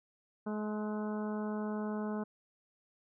harmonic tone with a mistuned harmonic, 212.3 Hz, G#3, 38 cents sharp, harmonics 1 / 2 / 3 / 4 / 5 / 6 / 7, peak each -35 / -41 / -45 / -47 / -49 / -51 / -52 dBFS, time 0.46-2.24 s, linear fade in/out 10 ms, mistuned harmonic 5, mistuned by -25 cents, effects none

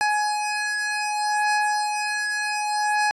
25% pulse beating tone pair, 839 / 839.66 Hz, G#5 / G#5, +17 / +19 cents, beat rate 0.66 Hz, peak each -20 / -22 dBFS, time 0.01-3.11 s, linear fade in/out 0 ms, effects resampled to 24000 Hz

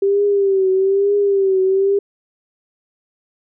sine tone with vibrato, 392 Hz, G4, in tune, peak -12 dBFS, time 0.02-1.99 s, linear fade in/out 5 ms, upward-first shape triangle, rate 1.1 Hz, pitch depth 76 cents each way, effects none

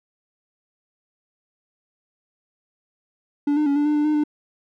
triangle tone with pitch steps, 289.2 / 301.7 / 282.2 / 292.6 / 299.3 / 296.5 / 303.8 / 298.3 Hz, D4 / D4 / C#4 / D4 / D4 / D4 / D#4 / D4, -27 / +47 / +31 / -6 / +33 / +17 / -41 / +27 cents, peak -15 dBFS, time 3.47-4.238 s, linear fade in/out 5 ms, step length 96 ms, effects none

